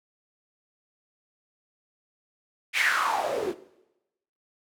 white noise with band-pass filter sweep, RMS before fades -26 dBFS, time 2.73-3.55 s, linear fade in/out 50 ms, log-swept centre 2500 to 310 Hz, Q 6.2, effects noise-tail reverb RT60 0.9 s tail -17 dB re dry

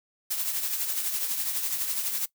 blue noise with tremolo, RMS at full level -27 dBFS, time 0.3-2.26 s, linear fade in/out 10 ms, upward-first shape triangle, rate 12 Hz, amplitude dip 55%, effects noise-tail reverb RT60 0.1 s tail -20 dB re dry

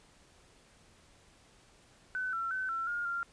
sine tone with pitch steps, 1510 / 1349 / 1522 / 1350 / 1420 / 1388 Hz, F#6 / E6 / F#6 / E6 / F6 / F6, +35 / +40 / +48 / +41 / +28 / -11 cents, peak -32 dBFS, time 2.15-3.23 s, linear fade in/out 0 ms, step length 180 ms, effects pink hiss -62 dBFS RMS until 3.32 s + resampled to 22050 Hz

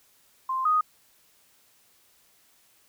sine tone pair in turn, 1046.5 / 1244.5 Hz, C6 / D#6, 0 / 0 cents, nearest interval minor third, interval 300 cents, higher second, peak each -25 / -19 dBFS, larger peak second, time 0.49-0.65 / 0.65-0.81 s, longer neither, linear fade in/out 5 ms, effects white hiss -62 dBFS RMS until 2.88 s

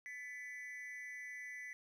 triangle tone with amplitude modulation, 1995 Hz, B6, 17 cents sharp, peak -40 dBFS, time 0.06-1.73 s, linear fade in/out 0 ms, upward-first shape sine, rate 252 Hz, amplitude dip 80%, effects none

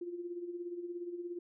sine tone with tremolo, 349.2 Hz, F4, in tune, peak -36 dBFS, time 0.01-1.39 s, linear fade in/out 5 ms, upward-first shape sine, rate 17 Hz, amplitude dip 60%, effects none

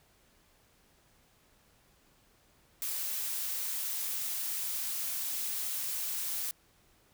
blue noise, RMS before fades -35 dBFS, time 2.82-6.51 s, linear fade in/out 0 ms, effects pink hiss -66 dBFS RMS until 7.13 s

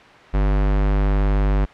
square tone, 49.64 Hz, G1, 22 cents sharp, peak -16 dBFS, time 0.33-1.66 s, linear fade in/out 20 ms, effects white hiss -43 dBFS RMS until 1.73 s + low-pass 2000 Hz 12 dB/octave

